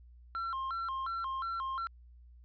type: tone with vibrato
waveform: triangle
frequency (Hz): 1200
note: D6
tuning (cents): +37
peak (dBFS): -32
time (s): 0.35-1.87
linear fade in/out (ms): 0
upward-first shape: square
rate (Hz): 2.8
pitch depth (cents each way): 210
effects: added 60 Hz sine -53 dBFS peak until 2.44 s + resampled to 11025 Hz